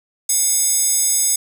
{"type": "tone with high-pass filter", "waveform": "square", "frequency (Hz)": 721, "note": "F#5", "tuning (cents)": -45, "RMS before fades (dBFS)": -17, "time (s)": [0.29, 1.36], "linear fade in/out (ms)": 5, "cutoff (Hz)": 7600, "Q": 3.8, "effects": ["8-bit"]}